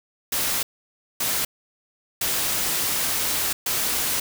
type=noise bursts at uneven times; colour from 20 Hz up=white; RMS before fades=-24 dBFS; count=4; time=0.32-0.63 / 1.2-1.45 / 2.21-3.53 / 3.66-4.2 s; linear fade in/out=5 ms; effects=none